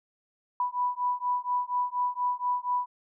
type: beating tone pair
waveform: sine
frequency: 985 / 989.2 Hz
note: B5 / B5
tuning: -5 / +3 cents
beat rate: 4.2 Hz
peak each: -29 dBFS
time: 0.6-2.86 s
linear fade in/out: 2 ms
effects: none